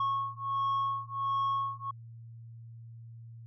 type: beating tone pair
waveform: sine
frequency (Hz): 1097 / 1098.4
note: C#6 / C#6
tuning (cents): -18 / -16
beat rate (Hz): 1.4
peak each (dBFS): -30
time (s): 0-1.91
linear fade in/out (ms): 5
effects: tanh soft clip ceiling -26 dBFS + added 115 Hz sine -45 dBFS peak until 3.46 s